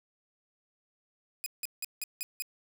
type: tone bursts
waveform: 5% pulse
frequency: 2489 Hz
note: D#7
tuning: in tune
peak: -23 dBFS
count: 6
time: 1.44-2.422 s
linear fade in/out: 0 ms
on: 22 ms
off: 170 ms
effects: none